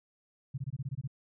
sine tone bursts, 134 Hz, C3, 42 cents sharp, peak -32 dBFS, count 9, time 0.54-1.076 s, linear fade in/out 10 ms, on 40 ms, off 22 ms, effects none

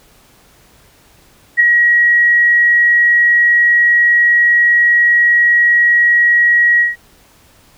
sine tone with ADSR envelope, 1905 Hz, A#6, 37 cents sharp, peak -3 dBFS, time 1.57-6.96 s, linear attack 32 ms, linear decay 4 ms, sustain -4 dB, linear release 160 ms, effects pink hiss -48 dBFS RMS until 7.77 s

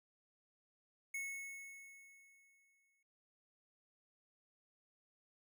square tone with exponential decay, 2197 Hz, C#7, 16 cents flat, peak -40 dBFS, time 1.14-3.03 s, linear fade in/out 5 ms, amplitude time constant 410 ms, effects none

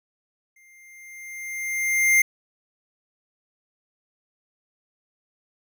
square tone with exponential growth, 2100 Hz, C7, 6 cents sharp, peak -14 dBFS, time 0.56-2.22 s, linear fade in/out 5 ms, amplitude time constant 360 ms, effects none

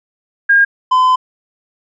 sine / triangle tone pair in turn, 1619 / 1019.9 Hz, G#6 / C6, -45 / -45 cents, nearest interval minor sixth, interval 800 cents, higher first, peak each -6 dBFS, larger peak neither, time 0.49-0.65 / 0.91-1.16 s, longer second, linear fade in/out 10 ms, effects resampled to 16000 Hz

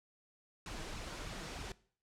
pink noise with flanger, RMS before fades -44 dBFS, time 0.66-1.72 s, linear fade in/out 2 ms, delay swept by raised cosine 0.73 to 6.53 ms, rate 3.2 Hz, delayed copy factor +0.65, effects noise-tail reverb RT60 0.5 s tail -20 dB re dry + low-pass 7000 Hz 12 dB/octave

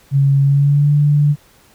sine tone with pitch glide, 138.59 to 146.49 Hz, C#3 to D3, 0 to -4 cents, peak -9 dBFS, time 0.11-1.36 s, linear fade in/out 50 ms, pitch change +96 cents, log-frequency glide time 0.42-0.92 s, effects pink hiss -50 dBFS RMS until 1.74 s

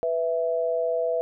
sine tone pair together, 494.8 / 659.3 Hz, B4 / E5, +3 / 0 cents, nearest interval perfect fourth, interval 497 cents, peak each -25 dBFS, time 0.03-1.21 s, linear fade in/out 0 ms, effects none

